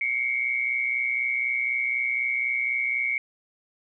sine tone pair together, 2153 / 2277 Hz, C7 / C#7, +49 / +46 cents, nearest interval minor second, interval 97 cents, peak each -26 dBFS, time 0.01-3.18 s, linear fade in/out 2 ms, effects none

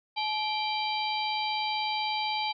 harmonic tone with a mistuned harmonic, 784 Hz, G5, in tune, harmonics 1 / 3 / 4 / 5 / 6, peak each -30 / -35 / -36 / -37 / -38 dBFS, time 0.16-2.53 s, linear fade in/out 20 ms, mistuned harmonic 1, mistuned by +150 cents, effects none

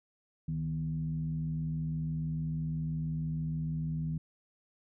sine tone with frequency modulation, 156.6 Hz, D#3, 11 cents sharp, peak -31 dBFS, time 0.48-4.18 s, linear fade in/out 5 ms, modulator 86.2 Hz, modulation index 0.54, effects none

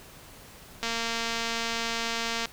click train, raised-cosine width 0.2 ms, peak -13 dBFS, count 375, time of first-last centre 0.83-2.456 s, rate 230 Hz, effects pink hiss -49 dBFS RMS until 2.52 s

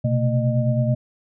sine tone cluster, 123.7 / 132.9 / 226.2 / 610 Hz, B2 / C3 / A3 / D#5, +3 / +27 / +48 / -34 cents, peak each -19 / -25 / -25 / -26 dBFS, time 0.04-0.95 s, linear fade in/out 10 ms, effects none

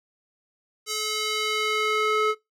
square tone with band-pass filter sweep, 430 Hz, A4, 40 cents flat, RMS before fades -25 dBFS, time 0.86-2.35 s, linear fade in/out 50 ms, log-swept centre 6100 to 1200 Hz, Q 1, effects noise-tail reverb RT60 0.2 s tail -21 dB re dry

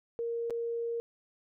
sine tone with dropouts, 466.2 Hz, A#4, in tune, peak -31 dBFS, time 0.19-1 s, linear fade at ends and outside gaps 0 ms, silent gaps 0.499-0.506 s, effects none

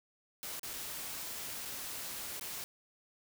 white noise with dropouts, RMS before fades -42 dBFS, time 0.43-2.64 s, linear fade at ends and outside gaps 0 ms, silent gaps 0.595-0.632 / 0.733-0.737 / 1.652-1.656 / 2.396-2.411 s, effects none

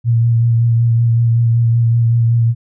sine tone with vibrato, 116.54 Hz, A#2, in tune, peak -9 dBFS, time 0.04-2.55 s, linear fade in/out 50 ms, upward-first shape sine, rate 5.3 Hz, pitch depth 22 cents each way, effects none

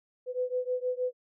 sine beating tone pair, 499.3 / 505.7 Hz, B4 / B4, +19 / +41 cents, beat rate 6.4 Hz, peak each -31 / -32 dBFS, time 0.26-1.13 s, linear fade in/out 50 ms, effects none

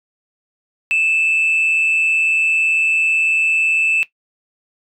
sine tone pair together, 2479 / 2637 Hz, D#7 / E7, -7 / 0 cents, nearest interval minor second, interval 107 cents, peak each -22 / -12 dBFS, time 0.91-4.03 s, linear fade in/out 0 ms, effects noise-tail reverb RT60 0.1 s tail -17 dB re dry + tanh soft clip ceiling -10 dBFS

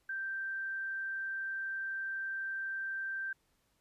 sine tone, 1568 Hz, G6, in tune, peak -35 dBFS, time 0.09-3.33 s, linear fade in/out 5 ms, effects pink hiss -75 dBFS RMS until 3.8 s + resampled to 32000 Hz

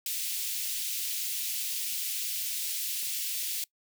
white high-pass noise, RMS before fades -33 dBFS, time 0.06-3.64 s, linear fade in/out 2 ms, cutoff 2500 Hz, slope 24 dB/octave, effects noise-tail reverb RT60 0.1 s tail -22 dB re dry

